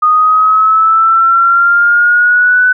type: exponential sweep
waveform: sine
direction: up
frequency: 1233 to 1502 Hz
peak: -5 dBFS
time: 0.02-2.73 s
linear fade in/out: 10 ms
effects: none